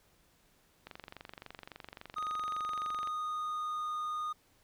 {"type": "click train", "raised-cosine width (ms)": 0.3, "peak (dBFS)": -29, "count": 53, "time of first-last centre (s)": [0.87, 3.073], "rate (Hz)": 23.6}
{"type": "tone with pitch glide", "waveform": "triangle", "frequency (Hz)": [1244.5, 1228.8], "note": ["D#6", "D#6"], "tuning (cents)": [0, -22], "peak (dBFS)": -32, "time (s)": [2.16, 4.33], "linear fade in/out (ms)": 10, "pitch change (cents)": -22, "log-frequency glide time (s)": [2.41, 3.96]}
{"effects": ["pink hiss -68 dBFS RMS until 4.63 s"]}